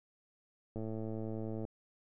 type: click train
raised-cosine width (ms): 2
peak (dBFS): -28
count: 99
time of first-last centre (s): 0.76-1.651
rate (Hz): 110
effects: none